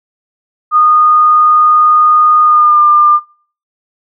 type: tone with pitch glide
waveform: sine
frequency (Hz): 1229 to 1198.2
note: D#6 to D6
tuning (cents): -22 to +34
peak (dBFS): -4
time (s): 0.71-3.2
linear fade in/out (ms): 50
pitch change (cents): -44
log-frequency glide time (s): 2.43-2.81
effects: noise-tail reverb RT60 0.5 s tail -25 dB re dry